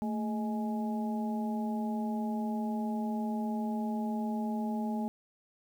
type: harmonic tone with a mistuned harmonic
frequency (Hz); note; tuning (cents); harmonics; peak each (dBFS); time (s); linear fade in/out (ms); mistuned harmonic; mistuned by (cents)
209.2; G#3; +13; 1 / 2 / 3 / 4; -31 / -44 / -44 / -40; 0.02-5.08; 0; 1; +99
effects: 10-bit